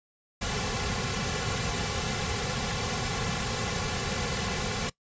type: noise with comb filter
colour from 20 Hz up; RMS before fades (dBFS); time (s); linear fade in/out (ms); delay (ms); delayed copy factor
pink; -30; 0.41-4.9; 10; 3.2; -0.8
effects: noise-tail reverb RT60 0.1 s tail -20 dB re dry + resampled to 16000 Hz